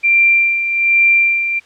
sine tone with tremolo, 2367 Hz, D7, 13 cents sharp, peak -7 dBFS, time 0.03-1.6 s, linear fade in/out 20 ms, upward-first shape sine, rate 1.2 Hz, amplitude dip 60%, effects white hiss -48 dBFS RMS until 1.65 s + low-pass 5000 Hz 12 dB/octave

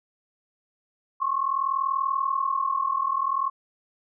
sine tone pair together, 1068.2 / 1108.7 Hz, C6 / C#6, +36 / 0 cents, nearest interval minor second, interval 64 cents, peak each -25 / -26 dBFS, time 1.2-3.5 s, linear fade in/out 20 ms, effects none

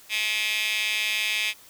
15% pulse tone with high-pass filter, 214.2 Hz, A3, 46 cents flat, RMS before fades -26 dBFS, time 0.09-1.54 s, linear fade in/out 50 ms, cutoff 2700 Hz, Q 7.2, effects white hiss -51 dBFS RMS until 1.69 s

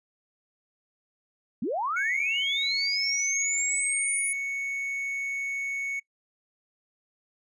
sine linear sweep, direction up, 185 to 9956 Hz, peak -26 dBFS, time 1.62-4.33 s, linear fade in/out 5 ms
triangle tone, 2217 Hz, C#7, in tune, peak -27 dBFS, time 1.96-6 s, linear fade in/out 10 ms
effects noise-tail reverb RT60 0.1 s tail -23 dB re dry + resampled to 24000 Hz

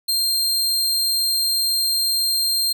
sawtooth tone, 4186 Hz, C8, in tune, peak -15 dBFS, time 0.08-2.73 s, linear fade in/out 10 ms, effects none

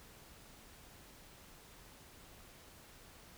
silence, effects pink hiss -58 dBFS RMS until 3.37 s

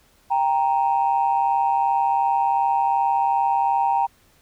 sine tone pair together, 789.6 / 932.3 Hz, G5 / A#5, +12 / 0 cents, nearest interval minor third, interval 288 cents, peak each -19 dBFS, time 0.3-4.07 s, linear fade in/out 20 ms, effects tanh soft clip ceiling -11 dBFS + pink hiss -58 dBFS RMS until 4.41 s

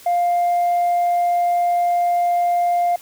sine tone, 701 Hz, F5, 6 cents sharp, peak -13 dBFS, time 0.06-2.96 s, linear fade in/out 5 ms, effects tanh soft clip ceiling -13 dBFS + white hiss -44 dBFS RMS until 3.01 s

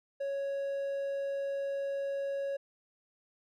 triangle tone, 554.4 Hz, C#5, in tune, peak -30 dBFS, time 0.2-2.57 s, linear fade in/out 10 ms, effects none

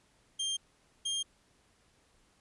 sawtooth tone pair in turn, 3185 / 3207 Hz, G7 / G7, +27 / +39 cents, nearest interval unison, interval 12 cents, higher second, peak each -28 / -28 dBFS, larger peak neither, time 0.39-0.57 / 1.05-1.23 s, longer neither, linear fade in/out 10 ms, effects pink hiss -68 dBFS RMS until 2.4 s + resampled to 24000 Hz

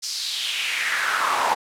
brown noise with high-pass filter sweep, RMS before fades -24 dBFS, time 0.02-1.55 s, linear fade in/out 20 ms, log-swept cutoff 5500 to 820 Hz, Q 3.6, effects low-pass 12000 Hz 12 dB/octave

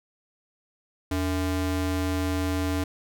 square ring-modulated tone, 185 Hz, F#3, in tune, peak -22 dBFS, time 1.11-2.84 s, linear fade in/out 5 ms, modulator 102 Hz, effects none

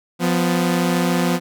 sawtooth tone pair together, 175.45 / 250 Hz, F3 / B3, +8 / +21 cents, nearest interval tritone, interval 613 cents, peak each -14 / -17 dBFS, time 0.19-1.4 s, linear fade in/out 50 ms, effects none

